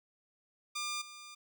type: tone with level steps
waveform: 10% pulse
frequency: 1200 Hz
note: D6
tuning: 37 cents sharp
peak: -27 / -40 dBFS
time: 0.75-1.35 s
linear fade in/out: 10 ms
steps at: 1.01 s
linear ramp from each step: 10 ms
effects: none